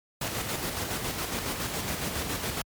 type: noise with tremolo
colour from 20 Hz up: pink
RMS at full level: -30 dBFS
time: 0.21-2.62 s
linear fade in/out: 5 ms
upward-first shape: square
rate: 7.2 Hz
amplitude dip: 35%
effects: high-pass 60 Hz 12 dB/octave + MP3 96 kbps